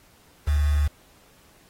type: tone with quantisation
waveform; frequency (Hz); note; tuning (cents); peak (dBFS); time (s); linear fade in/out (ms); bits
sine; 73.42; D2; 0; -18; 0.47-0.88; 10; 6
effects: pink hiss -57 dBFS RMS until 1.69 s + AAC 48 kbps